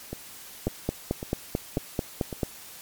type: two click trains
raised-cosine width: 2 ms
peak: -19 / -11 dBFS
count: 5 / 9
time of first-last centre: 0.13-2.328 / 0.67-2.432 s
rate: 1.82 / 4.54 Hz
effects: white hiss -45 dBFS RMS until 2.81 s + MP3 96 kbps